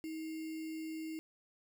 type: tone with sample-and-hold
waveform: sine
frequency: 318 Hz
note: D#4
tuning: 38 cents sharp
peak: -39 dBFS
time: 0.04-1.19 s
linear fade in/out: 0 ms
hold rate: 2450 Hz
effects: none